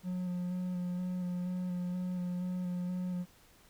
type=tone with vibrato; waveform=triangle; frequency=180 Hz; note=F#3; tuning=47 cents flat; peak=-31 dBFS; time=0.03-3.26 s; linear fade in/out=50 ms; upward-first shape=square; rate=2.1 Hz; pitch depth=15 cents each way; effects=pink hiss -62 dBFS RMS until 3.69 s